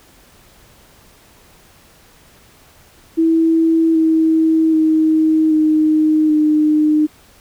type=tone with pitch steps; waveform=sine; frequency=326 / 320.6 / 315.3 / 310 / 304.9 Hz; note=E4 / E4 / D#4 / D#4 / D#4; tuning=-19 / -48 / +23 / -6 / -35 cents; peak=-10 dBFS; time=3.17-7.07 s; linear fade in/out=20 ms; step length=780 ms; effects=pink hiss -48 dBFS RMS until 7.4 s